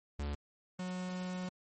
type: tone pair in turn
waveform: 45% pulse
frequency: 72.3 / 182.64 Hz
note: D2 / F#3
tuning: -27 / -22 cents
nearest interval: octave + major third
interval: 1605 cents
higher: second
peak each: -35 / -37 dBFS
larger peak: first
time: 0.19-0.35 / 0.79-1.49 s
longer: second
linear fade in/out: 5 ms
effects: MP3 32 kbps